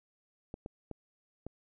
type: clicks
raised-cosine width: 2 ms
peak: -27 dBFS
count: 4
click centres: 0.541 / 0.661 / 0.913 / 1.466 s
effects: none